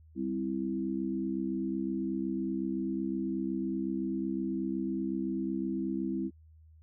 sine chord, C major, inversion second, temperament equal, 196 / 261.6 / 329.6 Hz, G3 / C4 / E4, 0 / 0 / 0 cents, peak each -35 / -35 / -34 dBFS, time 0.15-6.31 s, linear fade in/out 50 ms, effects added 79 Hz sine -54 dBFS peak until 6.82 s

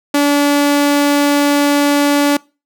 sawtooth tone, 287.7 Hz, D4, 36 cents flat, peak -6 dBFS, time 0.14-2.37 s, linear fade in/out 5 ms, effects noise-tail reverb RT60 0.3 s tail -24 dB re dry

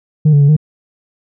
sine tone with pitch steps, 153 / 144.1 / 142.1 / 152.7 Hz, D#3 / D3 / C#3 / D#3, -29 / -33 / +43 / -32 cents, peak -3 dBFS, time 0.25-0.566 s, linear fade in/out 10 ms, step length 79 ms, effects tanh soft clip ceiling -4 dBFS

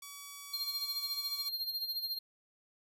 5% pulse tone, 1140 Hz, C#6, 48 cents sharp, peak -34 dBFS, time 0.02-1.49 s, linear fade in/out 5 ms
square tone with tremolo, 4203 Hz, C8, 7 cents sharp, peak -33 dBFS, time 0.53-2.19 s, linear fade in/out 10 ms, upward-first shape sine, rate 14 Hz, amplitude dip 65%
effects none

